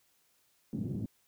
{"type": "band-pass noise", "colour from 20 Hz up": "white", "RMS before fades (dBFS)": -36, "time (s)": [0.73, 1.06], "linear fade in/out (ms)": 2, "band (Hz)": [100, 250], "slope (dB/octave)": 24, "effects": ["white hiss -71 dBFS RMS until 1.27 s"]}